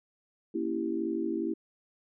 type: chord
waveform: sine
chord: A# diminished seventh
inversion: none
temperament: equal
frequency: 233.1 / 277.2 / 329.6 / 392 Hz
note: A#3 / C#4 / E4 / G4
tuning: 0 / 0 / 0 / 0 cents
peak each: -36 / -37 / -31 / -36 dBFS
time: 0.54-1.54 s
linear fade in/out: 10 ms
effects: none